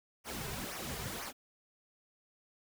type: noise with flanger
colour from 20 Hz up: pink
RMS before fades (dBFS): -41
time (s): 0.24-1.33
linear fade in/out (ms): 50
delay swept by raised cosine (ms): 0.25 to 3.65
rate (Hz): 2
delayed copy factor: -0.75
effects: none